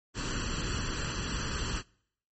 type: noise with comb filter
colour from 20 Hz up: pink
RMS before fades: -33 dBFS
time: 0.14-1.83 s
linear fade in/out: 50 ms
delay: 0.68 ms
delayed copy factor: +0.7
effects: noise-tail reverb RT60 0.7 s tail -26 dB re dry + MP3 32 kbps